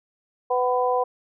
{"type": "harmonic tone", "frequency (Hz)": 250, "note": "B3", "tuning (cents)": 21, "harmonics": [2, 3, 4], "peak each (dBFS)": [-22, -24, -25], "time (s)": [0.5, 1.04], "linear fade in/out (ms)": 10, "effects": []}